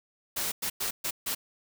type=noise bursts at uneven times; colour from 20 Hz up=white; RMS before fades=-31 dBFS; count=5; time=0.36-0.52 / 0.62-0.7 / 0.8-0.91 / 1.04-1.11 / 1.26-1.35 s; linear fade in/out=10 ms; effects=none